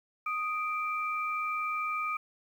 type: tone pair together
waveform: sine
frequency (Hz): 1244.3 / 2349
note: D#6 / D7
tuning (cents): 0 / 0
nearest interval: major seventh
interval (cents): 1100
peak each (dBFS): -31 / -35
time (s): 0.26-2.17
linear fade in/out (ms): 5
effects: 10-bit